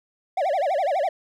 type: tone with vibrato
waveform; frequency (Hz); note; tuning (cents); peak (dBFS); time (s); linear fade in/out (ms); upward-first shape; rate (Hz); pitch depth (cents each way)
triangle; 657; E5; -6; -18; 0.37-1.09; 5; sine; 12; 300
effects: none